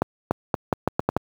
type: accelerating click train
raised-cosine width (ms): 1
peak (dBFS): -5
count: 8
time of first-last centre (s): 0.02-1.166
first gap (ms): 290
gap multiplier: 0.8
effects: high-pass 80 Hz 12 dB/octave + 7-bit